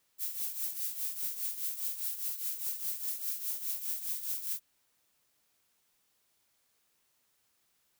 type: noise with tremolo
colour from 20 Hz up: violet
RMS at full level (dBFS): -33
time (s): 0.18-4.6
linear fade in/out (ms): 50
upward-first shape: triangle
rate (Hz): 4.9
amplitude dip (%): 75
effects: white hiss -74 dBFS RMS until 7.99 s